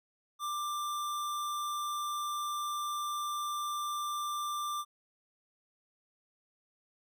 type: tone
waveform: square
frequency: 1184 Hz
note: D6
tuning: 14 cents sharp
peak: -34 dBFS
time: 0.39-4.85 s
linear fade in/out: 50 ms
effects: none